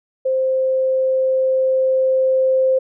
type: tone with level ramp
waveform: sine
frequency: 523.3 Hz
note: C5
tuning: in tune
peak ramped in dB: -15 to -12 dBFS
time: 0.25-2.79 s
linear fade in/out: 10 ms
effects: none

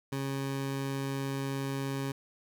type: tone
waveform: 20% pulse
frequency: 136.7 Hz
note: C#3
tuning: 24 cents flat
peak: -27 dBFS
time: 0.12-2.12 s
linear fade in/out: 5 ms
effects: none

